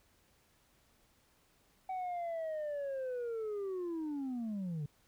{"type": "linear sweep", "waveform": "sine", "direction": "down", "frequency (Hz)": [758, 140.7], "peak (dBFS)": -33, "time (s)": [1.89, 4.86], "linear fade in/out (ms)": 5, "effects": ["tanh soft clip ceiling -35 dBFS", "pink hiss -70 dBFS RMS until 5.07 s"]}